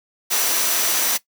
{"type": "tone in noise", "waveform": "sine", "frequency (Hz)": 5900, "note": "F#8", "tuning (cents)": -6, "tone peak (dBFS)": -27, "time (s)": [0.3, 1.18], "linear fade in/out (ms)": 20, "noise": "white", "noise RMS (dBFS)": -20, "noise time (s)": [0.3, 1.18], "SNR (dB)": -10, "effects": ["noise-tail reverb RT60 0.1 s tail -17 dB re dry", "high-pass 300 Hz 12 dB/octave"]}